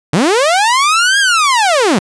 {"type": "linear two-way sweep", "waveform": "sawtooth", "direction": "up then down", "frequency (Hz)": [130.81, 1654, 162.7], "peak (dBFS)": -5, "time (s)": [0.13, 1.99], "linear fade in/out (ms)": 5, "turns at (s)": 1.19, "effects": ["resampled to 22050 Hz"]}